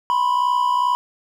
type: tone pair together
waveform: triangle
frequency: 985 / 1047.4 Hz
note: B5 / C6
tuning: -5 / +1 cents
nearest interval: minor second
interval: 106 cents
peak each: -15 / -21 dBFS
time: 0.1-0.95 s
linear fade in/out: 0 ms
effects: none